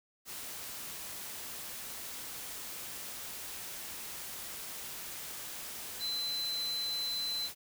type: tone in noise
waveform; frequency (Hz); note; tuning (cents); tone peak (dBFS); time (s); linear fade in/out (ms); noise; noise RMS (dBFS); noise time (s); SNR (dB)
sine; 4050; B7; +43; -33; 5.99-7.5; 50; white; -43; 0.25-7.55; +7
effects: none